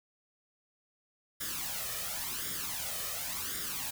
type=noise with flanger; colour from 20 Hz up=white; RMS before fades=-37 dBFS; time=1.4-3.91 s; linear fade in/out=10 ms; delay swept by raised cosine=0.57 to 1.67 ms; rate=0.92 Hz; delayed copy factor=+0.7; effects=none